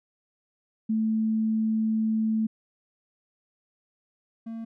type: tone pair in turn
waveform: sine / triangle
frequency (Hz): 220 / 226.6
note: A3 / A#3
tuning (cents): 0 / -49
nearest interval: minor second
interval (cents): 51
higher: second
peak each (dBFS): -22 / -31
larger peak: first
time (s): 0.89-2.47 / 4.46-4.65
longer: first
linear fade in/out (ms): 10
effects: none